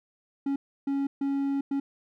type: tone bursts at uneven times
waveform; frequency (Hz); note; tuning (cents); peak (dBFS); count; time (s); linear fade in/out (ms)
triangle; 277.2; C#4; 0; -23; 4; 0.46-0.56 / 0.87-1.07 / 1.21-1.61 / 1.71-1.8; 5
effects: none